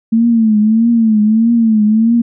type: tone with vibrato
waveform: sine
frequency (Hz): 222.6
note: A3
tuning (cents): +20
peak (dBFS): -7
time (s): 0.12-2.22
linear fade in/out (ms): 10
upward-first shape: triangle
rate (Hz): 1.6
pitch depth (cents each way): 110
effects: none